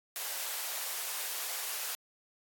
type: high-pass noise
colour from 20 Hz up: white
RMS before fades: -37 dBFS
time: 0.16-1.95 s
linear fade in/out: 0 ms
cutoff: 510 Hz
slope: 24 dB/octave
effects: AAC 64 kbps